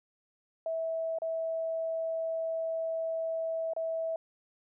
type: tone with dropouts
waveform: sine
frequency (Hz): 652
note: E5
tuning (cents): -19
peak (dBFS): -30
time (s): 0.66-4.16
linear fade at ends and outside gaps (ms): 2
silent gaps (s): 1.186-1.219 / 3.735-3.764
effects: none